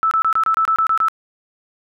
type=tone bursts; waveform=sine; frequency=1314 Hz; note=E6; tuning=6 cents flat; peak=-13 dBFS; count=10; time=0.03-1.084 s; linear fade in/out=0 ms; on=82 ms; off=26 ms; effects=none